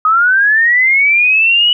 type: linear sweep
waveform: sine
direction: up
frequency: 1244.5 to 2960 Hz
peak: -7 dBFS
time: 0.05-1.73 s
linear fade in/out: 2 ms
effects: none